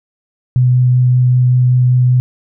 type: tone with vibrato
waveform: sine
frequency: 125.5 Hz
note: B2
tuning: 28 cents sharp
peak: -7 dBFS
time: 0.56-2.2 s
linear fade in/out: 0 ms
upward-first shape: triangle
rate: 5.2 Hz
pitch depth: 9 cents each way
effects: none